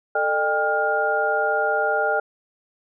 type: tone cluster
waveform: sine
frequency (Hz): 442.6 / 607 / 797 / 1411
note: A4 / D#5 / G5 / F6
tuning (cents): +10 / -43 / +28 / +17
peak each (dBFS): -26 / -24 / -24 / -23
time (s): 0.15-2.2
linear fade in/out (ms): 5
effects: none